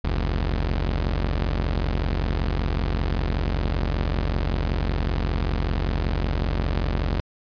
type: tone pair together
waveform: sawtooth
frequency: 45.21 / 73.42 Hz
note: F#1 / D2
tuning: -39 / 0 cents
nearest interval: minor sixth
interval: 839 cents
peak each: -19 / -23 dBFS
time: 0.04-7.2 s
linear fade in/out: 0 ms
effects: resampled to 11025 Hz